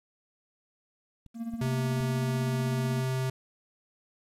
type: clicks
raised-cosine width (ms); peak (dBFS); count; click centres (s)
5; -38 / -32 / -35 / -30; 4; 1.263 / 1.538 / 1.652 / 2.007
type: tone with tremolo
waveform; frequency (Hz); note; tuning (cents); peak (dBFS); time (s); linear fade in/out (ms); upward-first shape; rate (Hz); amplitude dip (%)
triangle; 230.3; A#3; -21; -28; 1.34-3.05; 50; sine; 16; 65
type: tone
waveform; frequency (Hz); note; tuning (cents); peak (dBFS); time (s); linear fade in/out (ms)
square; 130.5; C3; -4; -28; 1.61-3.3; 5
effects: resampled to 32000 Hz + 10-bit